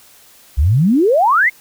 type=exponential sweep; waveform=sine; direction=up; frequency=62.2 to 2194 Hz; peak=-9 dBFS; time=0.57-1.5 s; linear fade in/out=20 ms; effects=white hiss -46 dBFS RMS until 1.6 s